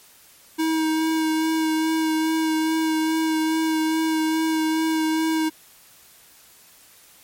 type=tone with vibrato; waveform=square; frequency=318 Hz; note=D#4; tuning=38 cents sharp; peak=-20 dBFS; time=0.58-5.5 s; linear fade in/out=20 ms; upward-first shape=sine; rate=2.4 Hz; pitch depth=15 cents each way; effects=white hiss -51 dBFS RMS until 7.23 s + MP3 64 kbps